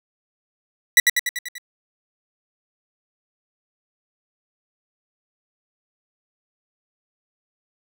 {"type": "tone with echo", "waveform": "sawtooth", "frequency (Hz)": 1957, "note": "B6", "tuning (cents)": -16, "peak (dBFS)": -5, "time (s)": [0.97, 1], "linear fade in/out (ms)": 2, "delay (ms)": 97, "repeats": 6, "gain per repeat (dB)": -4, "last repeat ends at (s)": 1.582, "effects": []}